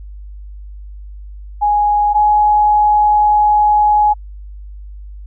sine tone pair in turn, 830.6 / 839.3 Hz, G#5 / G#5, 0 / +18 cents, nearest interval unison, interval 18 cents, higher second, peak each -10 / -8 dBFS, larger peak second, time 1.61-2.14 / 2.14-4.14 s, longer second, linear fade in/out 20 ms, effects added 50 Hz sine -29 dBFS peak until 5.26 s

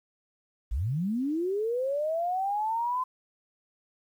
sine linear sweep, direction up, 45.73 to 1032 Hz, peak -26 dBFS, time 0.71-3.04 s, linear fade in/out 10 ms, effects 10-bit

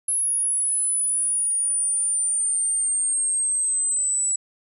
sine exponential sweep, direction down, 10590 to 7860 Hz, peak -18 dBFS, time 0.08-4.36 s, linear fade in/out 5 ms, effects tanh soft clip ceiling -18 dBFS

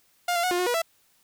sawtooth tone with pitch steps, 706 / 688 / 730 / 354.1 / 361.8 / 484.8 / 664 Hz, F5 / F5 / F#5 / F4 / F#4 / B4 / E5, +19 / -26 / -24 / +24 / -39 / -32 / +12 cents, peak -19 dBFS, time 0.28-0.819 s, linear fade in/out 5 ms, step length 77 ms, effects white hiss -64 dBFS RMS until 1.23 s

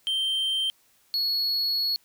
triangle tone pair in turn, 3136 / 4357 Hz, G7 / C#8, 0 / -31 cents, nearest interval tritone, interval 569 cents, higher second, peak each -22 dBFS, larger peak neither, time 0.07-0.7 / 1.14-1.96 s, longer second, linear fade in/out 0 ms, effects white hiss -63 dBFS RMS until 2.04 s

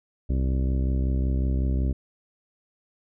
harmonic tone, 65.41 Hz, C2, in tune, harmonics 1 / 2 / 3 / 4 / 5 / 6 / 7 / 8 / 9, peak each -22 / -30 / -34 / -34 / -39 / -42 / -49 / -51 / -46 dBFS, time 0.29-1.93 s, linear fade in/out 10 ms, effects none

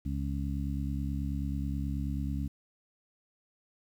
harmonic tone, 69.3 Hz, C#2, in tune, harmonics 1 / 2 / 3 / 4, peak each -33 / -36 / -38 / -39 dBFS, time 0.05-2.48 s, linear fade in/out 10 ms, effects 10-bit

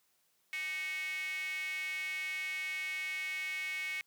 square tone with high-pass filter, 169.9 Hz, F3, 47 cents flat, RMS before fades -38 dBFS, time 0.53-4.01 s, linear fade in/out 0 ms, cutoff 2200 Hz, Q 9.7, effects white hiss -74 dBFS RMS until 4.06 s + high-pass 100 Hz 12 dB/octave

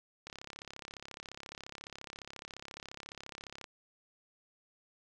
click train, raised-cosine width 0.2 ms, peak -27 dBFS, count 117, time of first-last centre 0.27-3.642 s, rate 34.4 Hz, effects none

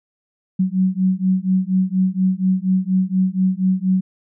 sine beating tone pair, 185 / 189.2 Hz, F#3 / F#3, 0 / +39 cents, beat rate 4.2 Hz, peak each -18 dBFS, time 0.59-4.01 s, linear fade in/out 10 ms, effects none

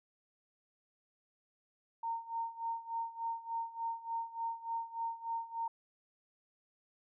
sine tone with tremolo, 918 Hz, A#5, 27 cents flat, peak -33 dBFS, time 2.03-5.68 s, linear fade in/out 5 ms, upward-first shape sine, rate 3.4 Hz, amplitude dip 85%, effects none

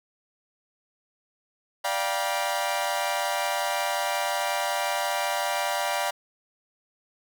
sawtooth chord, G dominant seventh, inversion second, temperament equal with one note detuned, 587.3 / 698.5 / 784 / 962.4 Hz, D5 / F5 / G5 / B5, 0 / 0 / 0 / -45 cents, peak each -27 dBFS, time 1.84-6.11 s, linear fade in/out 10 ms, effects none

